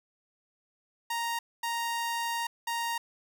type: tone bursts at uneven times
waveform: sawtooth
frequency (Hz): 932.3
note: A#5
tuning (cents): 0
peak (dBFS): -26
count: 3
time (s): 1.1-1.39 / 1.63-2.47 / 2.67-2.98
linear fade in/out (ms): 5
effects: none